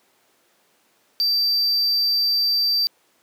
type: tone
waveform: triangle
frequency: 4670 Hz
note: D8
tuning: 11 cents flat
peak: -16 dBFS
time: 1.2-2.87 s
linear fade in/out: 0 ms
effects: pink hiss -61 dBFS RMS until 3.22 s + high-pass 300 Hz 12 dB/octave